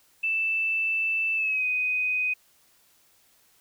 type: tone with pitch glide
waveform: sine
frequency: 2647 to 2501 Hz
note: E7 to D#7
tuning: +7 to +8 cents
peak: -23 dBFS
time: 0.23-2.34 s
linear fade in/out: 10 ms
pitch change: -99 cents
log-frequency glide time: 1.35-1.65 s
effects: white hiss -62 dBFS RMS until 3.6 s